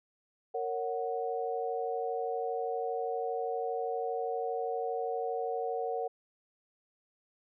sine chord, F# major, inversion first, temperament just, 462.5 / 555 / 740 Hz, A#4 / C#5 / F#5, -14 / +2 / 0 cents, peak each -34 / -39 / -35 dBFS, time 0.54-6.08 s, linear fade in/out 10 ms, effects none

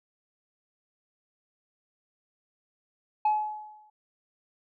sine tone with exponential decay, 851 Hz, G#5, 42 cents sharp, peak -17 dBFS, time 3.25-3.9 s, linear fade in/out 5 ms, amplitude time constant 140 ms, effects tanh soft clip ceiling -19 dBFS

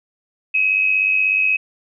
sine tone with amplitude modulation, 2550 Hz, D#7, 42 cents sharp, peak -11 dBFS, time 0.54-1.57 s, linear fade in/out 10 ms, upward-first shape sine, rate 96.5 Hz, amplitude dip 65%, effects none

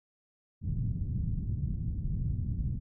white low-pass noise, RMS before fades -32 dBFS, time 0.61-2.8 s, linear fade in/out 50 ms, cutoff 150 Hz, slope 24 dB/octave, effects none

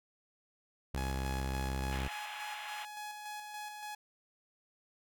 sawtooth tone, 66.3 Hz, C2, 23 cents sharp, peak -30 dBFS, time 0.94-2.08 s, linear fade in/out 5 ms
sawtooth tone with tremolo, 841 Hz, G#5, 22 cents sharp, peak -37 dBFS, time 0.97-3.95 s, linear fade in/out 5 ms, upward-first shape square, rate 3.5 Hz, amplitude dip 35%
white band-pass noise, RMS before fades -46 dBFS, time 1.92-2.85 s, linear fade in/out 2 ms, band 680 to 3300 Hz, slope 48 dB/octave
effects none

